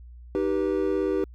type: chord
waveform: triangle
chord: Eb augmented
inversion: none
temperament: just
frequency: 311.1 / 388.9 / 486.1 Hz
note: Eb4 / G4 / B4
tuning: 0 / -14 / -28 cents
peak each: -26 / -23 / -27 dBFS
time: 0.35-1.24 s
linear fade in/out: 0 ms
effects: added 60 Hz sine -42 dBFS peak until 1.34 s